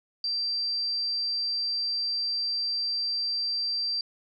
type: tone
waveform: sine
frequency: 4700 Hz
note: D8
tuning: 1 cent sharp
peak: -26 dBFS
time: 0.24-4.01 s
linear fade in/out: 2 ms
effects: none